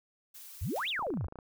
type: noise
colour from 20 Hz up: blue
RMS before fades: -49 dBFS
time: 0.34-0.79 s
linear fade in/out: 10 ms
type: exponential two-way sweep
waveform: sine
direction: up then down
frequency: 66 to 3951 to 66 Hz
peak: -31 dBFS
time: 0.61-1.27 s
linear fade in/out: 10 ms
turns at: 0.89 s
type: noise with exponential decay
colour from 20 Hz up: white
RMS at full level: -45 dBFS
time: 0.76-1.19 s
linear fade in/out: 0 ms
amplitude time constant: 92 ms
type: clicks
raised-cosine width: 1 ms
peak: -31 dBFS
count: 12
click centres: 0.993 / 1.025 / 1.068 / 1.104 / 1.139 / 1.173 / 1.21 / 1.244 / 1.284 / 1.324 / 1.357 / 1.388 s
effects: none